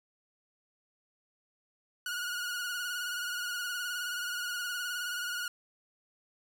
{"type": "tone with vibrato", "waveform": "sawtooth", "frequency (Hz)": 1447, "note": "F#6", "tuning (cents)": -39, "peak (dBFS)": -30, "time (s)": [2.06, 5.48], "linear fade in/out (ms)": 2, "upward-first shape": "sine", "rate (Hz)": 19, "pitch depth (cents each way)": 45, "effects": []}